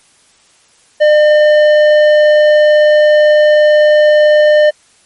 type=tone with tanh clipping; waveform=sine; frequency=603 Hz; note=D5; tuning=46 cents sharp; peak=-6 dBFS; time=1-4.71 s; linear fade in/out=20 ms; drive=11 dB; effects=white hiss -49 dBFS RMS until 5.05 s + MP3 48 kbps